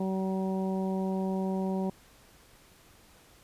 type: harmonic tone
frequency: 190 Hz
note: F#3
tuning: 46 cents sharp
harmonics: 1 / 2 / 3 / 4 / 5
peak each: -29 / -35 / -39 / -41 / -43 dBFS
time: 0-1.9 s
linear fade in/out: 5 ms
effects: pink hiss -58 dBFS RMS until 3.43 s + resampled to 32000 Hz